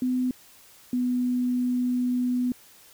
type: tone pair in turn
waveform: sine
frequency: 252.9 / 248.3 Hz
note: B3 / B3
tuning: +41 / +9 cents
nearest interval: unison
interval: 32 cents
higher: first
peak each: -22 dBFS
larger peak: neither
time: 0.02-0.31 / 0.93-2.52 s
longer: second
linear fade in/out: 2 ms
effects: white hiss -53 dBFS RMS until 2.93 s